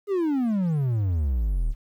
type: exponential sweep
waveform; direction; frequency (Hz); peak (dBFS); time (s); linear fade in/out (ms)
triangle; down; 418.5 to 34.65; -19; 0.07-1.75; 50
effects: 10-bit